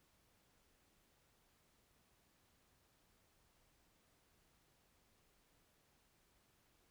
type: silence
effects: pink hiss -75 dBFS RMS until 6.9 s